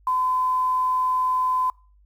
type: tone with quantisation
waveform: sine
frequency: 1018 Hz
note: C6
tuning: 48 cents flat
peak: -19 dBFS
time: 0.07-1.7 s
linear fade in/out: 2 ms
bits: 8
effects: noise-tail reverb RT60 0.4 s tail -26 dB re dry + added 50 Hz sine -53 dBFS peak until 2.05 s